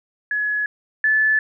sine tone pair in turn, 1693 / 1737.6 Hz, G#6 / A6, +33 / -22 cents, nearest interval unison, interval 45 cents, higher second, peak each -19 / -14 dBFS, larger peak second, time 0.31-0.66 / 1.04-1.39 s, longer neither, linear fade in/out 2 ms, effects none

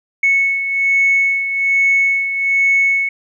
sine beating tone pair, 2206 / 2207.2 Hz, C#7 / C#7, -9 / -8 cents, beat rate 1.2 Hz, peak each -12 / -19 dBFS, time 0.23-3.09 s, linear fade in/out 5 ms, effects tanh soft clip ceiling -5 dBFS

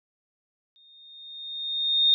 sine tone with exponential growth, 3676 Hz, A#7, 25 cents flat, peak -15 dBFS, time 0.76-2.14 s, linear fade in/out 0 ms, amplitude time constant 300 ms, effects none

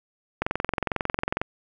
click train, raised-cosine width 0.5 ms, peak -9 dBFS, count 23, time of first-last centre 0.42-1.415 s, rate 22.1 Hz, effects none

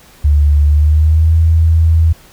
sine tone with pitch glide, 73.3 to 81.33 Hz, D2 to E2, -3 to -23 cents, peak -6 dBFS, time 0.24-2.13 s, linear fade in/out 10 ms, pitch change +180 cents, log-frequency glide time 0.65-1.35 s, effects pink hiss -43 dBFS RMS until 2.32 s

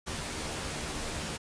pink noise with comb filter, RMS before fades -36 dBFS, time 0.06-1.38 s, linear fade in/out 20 ms, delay 13 ms, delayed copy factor +0.65, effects resampled to 22050 Hz

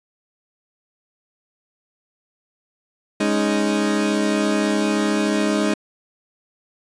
30% pulse chord, Ab suspended fourth, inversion none, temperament equal, 207.7 / 277.2 / 311.1 Hz, Ab3 / Db4 / Eb4, 0 / 0 / 0 cents, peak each -18 / -23 / -19 dBFS, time 3.2-5.74 s, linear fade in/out 5 ms, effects resampled to 22050 Hz

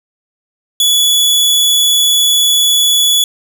sawtooth tone, 3414 Hz, G#7, 47 cents sharp, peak -5 dBFS, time 0.8-3.24 s, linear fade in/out 2 ms, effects none

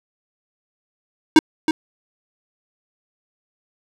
square tone with echo, 314.8 Hz, D#4, 20 cents sharp, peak -6 dBFS, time 1.36-1.39 s, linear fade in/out 2 ms, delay 320 ms, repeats 1, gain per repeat -9 dB, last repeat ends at 1.71 s, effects low-pass 7000 Hz 12 dB/octave + 8-bit

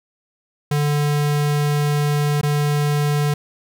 square tone with dropouts, 146.83 Hz, D3, in tune, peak -17 dBFS, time 0.71-3.34 s, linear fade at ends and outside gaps 5 ms, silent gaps 2.413-2.431 s, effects none

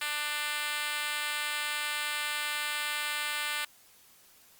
5% pulse tone with high-pass filter, 296.7 Hz, D4, 18 cents sharp, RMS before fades -33 dBFS, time 0.01-3.65 s, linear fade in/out 5 ms, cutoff 1300 Hz, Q 0.85, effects white hiss -59 dBFS RMS until 4.59 s + Opus 48 kbps

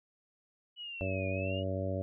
sine exponential two-way sweep, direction down then up, 2960 to 2424 to 2926 Hz, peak -40 dBFS, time 0.76-1.64 s, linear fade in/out 50 ms, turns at 1.28 s
harmonic tone, 94.9 Hz, F#2, 44 cents sharp, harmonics 1 / 2 / 3 / 4 / 5 / 6 / 7, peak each -35 / -41 / -41 / -44 / -44 / -37 / -44 dBFS, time 1.01-2.02 s, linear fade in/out 0 ms
effects none

